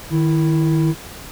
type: tone pair together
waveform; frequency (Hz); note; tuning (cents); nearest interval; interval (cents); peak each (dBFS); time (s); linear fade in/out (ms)
triangle; 155.31 / 329.1; D#3 / E4; -3 / -3; octave + minor second; 1300; -13 / -17; 0.1-0.95; 50
effects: pink hiss -36 dBFS RMS until 1.31 s